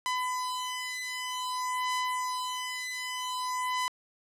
sawtooth beating tone pair, 1005 / 1005.53 Hz, B5 / B5, +30 / +31 cents, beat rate 0.53 Hz, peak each -30 dBFS, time 0.06-3.88 s, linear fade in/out 0 ms, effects low-pass 11000 Hz 12 dB/octave

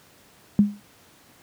sine tone with exponential decay, 205.2 Hz, G#3, 21 cents flat, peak -9 dBFS, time 0.59-0.8 s, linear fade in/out 0 ms, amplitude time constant 45 ms, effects pink hiss -54 dBFS RMS until 1.42 s + high-pass 100 Hz 12 dB/octave

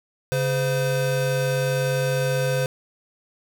square tone pair together, 137.9 / 513 Hz, C#3 / C5, -9 / -34 cents, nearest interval octave + major seventh, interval 2275 cents, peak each -24 dBFS, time 0.32-2.66 s, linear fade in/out 0 ms, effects none

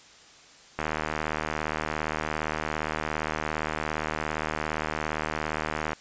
click train, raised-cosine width 0.5 ms, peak -13 dBFS, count 399, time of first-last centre 0.79-5.932 s, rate 77.4 Hz, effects white hiss -52 dBFS RMS until 6 s + resampled to 16000 Hz

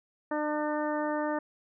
harmonic tone, 300.7 Hz, D4, 41 cents sharp, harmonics 1 / 2 / 3 / 4 / 5 / 6, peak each -32 / -32 / -35 / -39 / -42 / -41 dBFS, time 0.31-1.39 s, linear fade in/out 5 ms, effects none

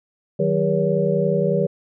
sine tone cluster, 156.6 / 187.6 / 404 / 481.7 / 565 Hz, D#3 / F#3 / G#4 / B4 / C#5, +11 / +24 / -48 / -43 / +33 cents, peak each -23 dBFS, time 0.39-1.67 s, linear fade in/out 10 ms, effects none

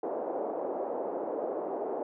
pink band-pass noise, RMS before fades -34 dBFS, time 0.03-2.03 s, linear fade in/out 5 ms, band 370 to 720 Hz, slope 24 dB/octave, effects none

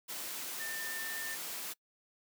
sine tone in noise, 1796 Hz, A6, 35 cents sharp, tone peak -40 dBFS, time 0.59-1.36 s, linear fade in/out 20 ms, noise white, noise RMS -41 dBFS, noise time 0.08-1.74 s, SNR -2 dB, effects noise-tail reverb RT60 0.1 s tail -24 dB re dry + high-pass 200 Hz 12 dB/octave

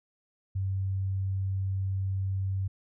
sine tone, 96.1 Hz, G2, 34 cents flat, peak -27 dBFS, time 0.55-2.68 s, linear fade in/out 10 ms, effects none

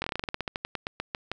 slowing click train, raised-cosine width 0.3 ms, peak -14 dBFS, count 19, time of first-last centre 0.02-1.316 s, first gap 21 ms, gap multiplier 1.13, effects none

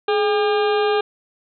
harmonic tone with a mistuned harmonic, 402.6 Hz, G4, 46 cents sharp, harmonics 1 / 2 / 3 / 4 / 6 / 7 / 8 / 9 / 10, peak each -17 / -23 / -27 / -29 / -33 / -34 / -35 / -36 / -37 dBFS, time 0.08-1.01 s, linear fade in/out 5 ms, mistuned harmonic 1, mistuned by +79 cents, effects none

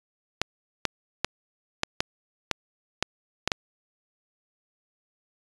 clicks, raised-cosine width 0.2 ms, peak -5 dBFS, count 9, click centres 0.416 / 0.853 / 1.246 / 1.834 / 2.005 / 2.513 / 3.026 / 3.476 / 3.518 s, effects resampled to 22050 Hz

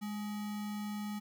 sine tone with sample-and-hold, 207.7 Hz, G#3, in tune, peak -36 dBFS, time 0.01-1.2 s, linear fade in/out 20 ms, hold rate 1050 Hz, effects none

